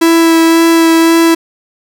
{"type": "tone with vibrato", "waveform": "45% pulse", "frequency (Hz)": 329.6, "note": "E4", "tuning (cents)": 0, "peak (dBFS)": -5, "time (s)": [0.01, 1.35], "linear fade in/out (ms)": 10, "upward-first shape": "sine", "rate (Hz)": 1.9, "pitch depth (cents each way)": 11, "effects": []}